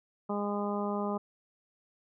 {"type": "harmonic tone", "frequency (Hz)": 204.6, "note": "G#3", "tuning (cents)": -26, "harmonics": [1, 2, 3, 4, 5, 6], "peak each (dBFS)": [-33, -36, -38, -39, -40, -41], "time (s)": [0.29, 1.18], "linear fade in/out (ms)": 10, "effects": []}